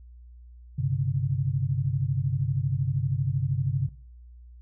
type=chord; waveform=sine; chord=G suspended fourth; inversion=none; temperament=equal with one note detuned; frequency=98 / 130.81 / 143.56 Hz; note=G2 / C3 / D3; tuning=0 / 0 / -39 cents; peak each=-30 / -26 / -27 dBFS; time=0.78-3.89 s; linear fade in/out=10 ms; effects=noise-tail reverb RT60 0.4 s tail -18 dB re dry + added 60 Hz sine -45 dBFS peak until 4.61 s